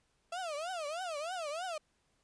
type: tone with vibrato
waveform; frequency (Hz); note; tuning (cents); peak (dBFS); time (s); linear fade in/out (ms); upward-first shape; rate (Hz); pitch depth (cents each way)
35% pulse; 659.3; E5; 0; -35; 0.32-1.78; 5; triangle; 3.2; 270
effects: pink hiss -75 dBFS RMS until 2.23 s + resampled to 22050 Hz